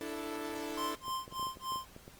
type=chord; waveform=sawtooth; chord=D suspended second; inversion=none; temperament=equal; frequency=293.7 / 329.6 / 440 Hz; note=D4 / E4 / A4; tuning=0 / 0 / 0 cents; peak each=-38 dBFS; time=0.01-0.95 s; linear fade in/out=0 ms
type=tone with tremolo; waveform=square; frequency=1046.5 Hz; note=C6; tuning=in tune; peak=-34 dBFS; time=0.77-1.86 s; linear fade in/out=5 ms; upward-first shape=sine; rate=3.4 Hz; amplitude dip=100%
type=clicks; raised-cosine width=2 ms; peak=-35 dBFS; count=11; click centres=1.081 / 1.279 / 1.325 / 1.396 / 1.428 / 1.469 / 1.571 / 1.721 / 1.759 / 1.964 / 2.079 s
effects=pink hiss -57 dBFS RMS until 2.19 s + Opus 24 kbps